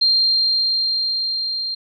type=tone with level ramp; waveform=sine; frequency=4186 Hz; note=C8; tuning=in tune; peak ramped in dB=-12 to -22 dBFS; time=0.01-1.75 s; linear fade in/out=10 ms; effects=none